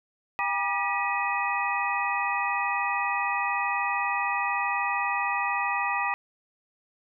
sine tone cluster, 803 / 964 / 1197 / 1936 / 2511 Hz, G5 / B5 / D6 / B6 / D#7, +41 / -42 / +33 / -35 / +15 cents, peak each -31 dBFS, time 0.39-6.14 s, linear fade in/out 0 ms, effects none

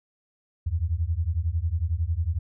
sine beating tone pair, 77.78 / 88.78 Hz, D#2 / F2, 0 / +29 cents, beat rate 11 Hz, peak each -26 dBFS, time 0.66-2.39 s, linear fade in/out 10 ms, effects none

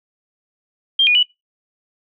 sine tone with pitch steps, 3190 / 2452 / 2954 Hz, G7 / D#7 / F#7, +30 / -26 / -3 cents, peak -10 dBFS, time 0.99-1.23 s, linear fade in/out 5 ms, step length 80 ms, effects noise-tail reverb RT60 0.2 s tail -22 dB re dry

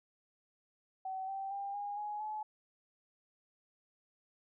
sine tone with pitch steps, 760 / 778.2 / 796.9 / 816 / 835.5 / 855.5 Hz, F#5 / G5 / G5 / G#5 / G#5 / A5, +46 / -13 / +28 / -31 / +10 / -49 cents, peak -37 dBFS, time 1.05-2.43 s, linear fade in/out 5 ms, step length 230 ms, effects none

